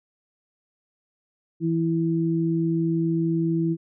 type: tone pair together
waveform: sine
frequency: 164.8 / 329.6 Hz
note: E3 / E4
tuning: 0 / 0 cents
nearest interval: octave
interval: 1200 cents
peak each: -23 dBFS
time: 1.6-3.77 s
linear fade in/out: 50 ms
effects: none